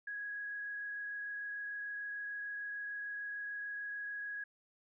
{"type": "tone with frequency modulation", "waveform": "sine", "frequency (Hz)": 1661.2, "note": "G#6", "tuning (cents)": 0, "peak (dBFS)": -39, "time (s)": [0.07, 4.44], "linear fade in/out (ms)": 5, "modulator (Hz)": 26.7, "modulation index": 0.54, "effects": []}